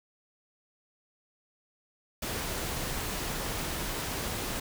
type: noise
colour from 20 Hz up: pink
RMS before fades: -34 dBFS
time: 2.22-4.6 s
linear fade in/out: 5 ms
effects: none